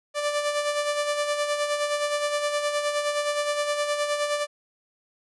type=tone with tremolo; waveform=sawtooth; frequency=587.3 Hz; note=D5; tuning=in tune; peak=-18 dBFS; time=0.14-4.47 s; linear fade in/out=50 ms; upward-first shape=sine; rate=9.6 Hz; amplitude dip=50%; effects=resampled to 24000 Hz